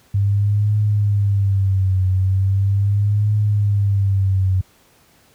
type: tone with vibrato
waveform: sine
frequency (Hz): 99.1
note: G2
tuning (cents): +19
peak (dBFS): -13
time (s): 0.14-4.61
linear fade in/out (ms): 5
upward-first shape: triangle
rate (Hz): 0.39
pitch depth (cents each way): 110
effects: pink hiss -54 dBFS RMS until 5.34 s + high-pass 60 Hz 12 dB/octave